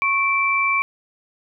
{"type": "tone pair together", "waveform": "sine", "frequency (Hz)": [1100, 2334], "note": ["C#6", "D7"], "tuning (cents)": [-14, -11], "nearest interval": "octave + minor second", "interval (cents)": 1303, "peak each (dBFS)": [-21, -18], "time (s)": [0.02, 0.82], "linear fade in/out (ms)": 0, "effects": []}